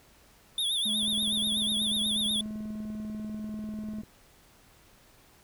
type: tone with vibrato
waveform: square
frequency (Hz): 3520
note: A7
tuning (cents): 0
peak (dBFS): -27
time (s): 0.58-2.41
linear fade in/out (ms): 2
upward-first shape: triangle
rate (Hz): 8.2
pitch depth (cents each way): 130
type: tone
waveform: triangle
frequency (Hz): 214.1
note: A3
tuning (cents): -47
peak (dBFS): -32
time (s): 0.85-4.02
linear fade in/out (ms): 10
type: click train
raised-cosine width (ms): 3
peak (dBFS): -33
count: 62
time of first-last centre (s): 1.03-4.035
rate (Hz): 20.3
effects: pink hiss -59 dBFS RMS until 5.43 s